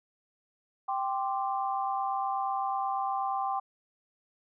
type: chord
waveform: sine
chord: G suspended fourth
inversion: none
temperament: equal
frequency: 784 / 1046.5 / 1174.7 Hz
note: G5 / C6 / D6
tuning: 0 / 0 / 0 cents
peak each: -30 / -34 / -36 dBFS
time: 0.88-3.6 s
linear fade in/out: 10 ms
effects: none